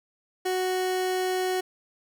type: tone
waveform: 30% pulse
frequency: 370 Hz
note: F#4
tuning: in tune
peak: -22 dBFS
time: 0.45-1.61 s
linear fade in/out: 10 ms
effects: none